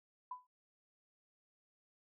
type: tone with exponential decay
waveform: sine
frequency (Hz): 999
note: B5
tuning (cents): +20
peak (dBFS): -38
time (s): 0.31-0.47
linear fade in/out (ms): 5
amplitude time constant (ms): 33
effects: none